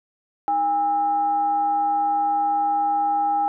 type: tone with frequency modulation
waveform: sine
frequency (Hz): 812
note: G#5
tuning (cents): -39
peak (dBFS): -18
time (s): 0.48-3.48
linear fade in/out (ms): 0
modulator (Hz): 499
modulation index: 0.29
effects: none